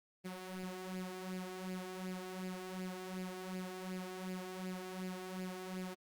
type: tone with flanger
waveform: sawtooth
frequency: 185 Hz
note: F#3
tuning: in tune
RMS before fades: -44 dBFS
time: 0.24-5.95 s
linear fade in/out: 20 ms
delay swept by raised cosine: 0.41 to 2.91 ms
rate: 2.7 Hz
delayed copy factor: +0.6
effects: Opus 32 kbps